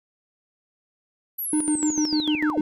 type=linear sweep; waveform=sine; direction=down; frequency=11990 to 110 Hz; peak=-26 dBFS; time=1.38-2.61 s; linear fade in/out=10 ms
type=tone with tremolo; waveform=triangle; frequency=303.9 Hz; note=D#4; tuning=41 cents flat; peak=-17 dBFS; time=1.53-2.61 s; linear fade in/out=2 ms; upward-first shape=square; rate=6.7 Hz; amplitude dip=70%
effects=none